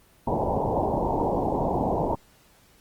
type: low-pass noise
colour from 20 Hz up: white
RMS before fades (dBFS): -25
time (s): 0.27-2.15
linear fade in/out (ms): 5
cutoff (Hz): 960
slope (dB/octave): 96
effects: pink hiss -58 dBFS RMS until 2.8 s + Opus 24 kbps